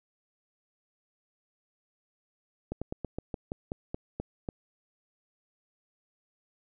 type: slowing click train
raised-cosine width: 2 ms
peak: -20 dBFS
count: 11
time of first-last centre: 2.72-4.488 s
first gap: 96 ms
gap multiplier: 1.13
effects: none